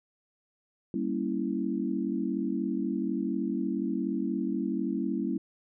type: chord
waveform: sine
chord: G diminished seventh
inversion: none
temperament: equal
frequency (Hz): 196 / 233.1 / 277.2 / 329.6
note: G3 / Bb3 / Db4 / Fb4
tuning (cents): 0 / 0 / 0 / 0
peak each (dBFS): -33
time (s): 0.94-5.38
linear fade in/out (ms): 2
effects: none